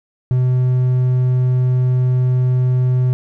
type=tone; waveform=triangle; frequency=126.7 Hz; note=B2; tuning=45 cents sharp; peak=-10 dBFS; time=0.31-3.13 s; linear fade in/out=0 ms; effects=none